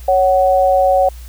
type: tone pair together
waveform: sine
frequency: 555 / 747 Hz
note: C#5 / F#5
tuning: +2 / +16 cents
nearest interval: perfect fourth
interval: 514 cents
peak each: -12 dBFS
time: 0.08-1.09 s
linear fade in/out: 5 ms
effects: added 60 Hz sine -30 dBFS peak until 1.28 s + white hiss -44 dBFS RMS until 1.28 s